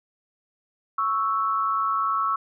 sine tone pair together, 1108.7 / 1318.5 Hz, C#6 / E6, 0 / 0 cents, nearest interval minor third, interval 300 cents, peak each -24 dBFS, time 0.98-2.36 s, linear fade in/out 5 ms, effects none

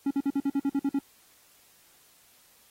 triangle tone bursts, 277.6 Hz, C#4, 3 cents sharp, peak -21 dBFS, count 10, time 0.06-0.99 s, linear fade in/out 5 ms, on 48 ms, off 50 ms, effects white hiss -60 dBFS RMS until 2.7 s + AAC 48 kbps

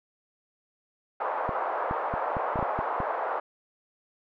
white band-pass noise, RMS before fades -30 dBFS, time 1.2-3.4 s, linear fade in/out 5 ms, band 530 to 1100 Hz, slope 24 dB/octave
clicks, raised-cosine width 3 ms, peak -19 dBFS, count 9, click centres 1.492 / 1.911 / 2.139 / 2.368 / 2.558 / 2.591 / 2.627 / 2.79 / 3.003 s
effects none

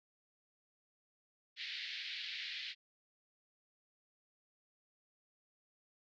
white band-pass noise, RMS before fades -44 dBFS, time 1.56-2.75 s, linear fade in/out 50 ms, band 1800 to 4400 Hz, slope 48 dB/octave, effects none

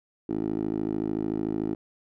10% pulse tone with band-pass filter, 53.5 Hz, A1, 48 cents flat, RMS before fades -29 dBFS, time 0.29-1.75 s, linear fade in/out 5 ms, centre 330 Hz, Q 3, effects none

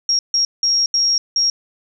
sine tone bursts at uneven times, 5588 Hz, F8, in tune, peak -13 dBFS, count 5, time 0.09-0.19 / 0.34-0.45 / 0.63-0.86 / 0.94-1.18 / 1.36-1.5 s, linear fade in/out 2 ms, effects none

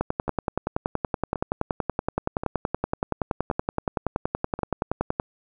two click trains, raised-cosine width 1 ms, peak -9 / -15 dBFS, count 56 / 5, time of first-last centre 0.01-5.199 / 0.28-4.59 s, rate 10.6 / 0.928 Hz, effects none

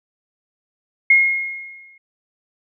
sine tone with exponential decay, 2151 Hz, C7, 47 cents sharp, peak -7 dBFS, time 1.1-1.98 s, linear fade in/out 5 ms, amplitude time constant 190 ms, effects none

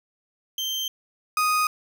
35% pulse tone pair in turn, 3136 / 1244.5 Hz, G7 / D#6, 0 / 0 cents, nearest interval octave + major third, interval 1600 cents, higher first, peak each -24 / -18 dBFS, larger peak second, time 0.58-0.88 / 1.37-1.67 s, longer neither, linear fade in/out 2 ms, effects none

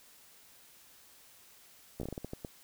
slowing click train, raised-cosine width 2 ms, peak -25 dBFS, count 10, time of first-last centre 2-2.448 s, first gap 14 ms, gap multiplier 1.3, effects white hiss -59 dBFS RMS until 2.63 s

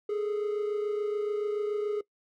triangle tone pair together, 415.3 / 442.3 Hz, G#4 / A4, 0 / +9 cents, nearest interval minor second, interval 109 cents, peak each -26 / -33 dBFS, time 0.09-2.01 s, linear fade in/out 5 ms, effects noise-tail reverb RT60 0.1 s tail -21 dB re dry + tanh soft clip ceiling -20 dBFS

